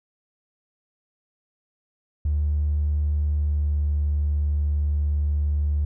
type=tone with pitch glide; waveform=triangle; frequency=74.3 to 73.57 Hz; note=D2 to D2; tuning=+21 to +4 cents; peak=-16 dBFS; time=2.25-5.85 s; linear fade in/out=5 ms; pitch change=-17 cents; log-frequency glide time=3.31-3.83 s; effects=tanh soft clip ceiling -17 dBFS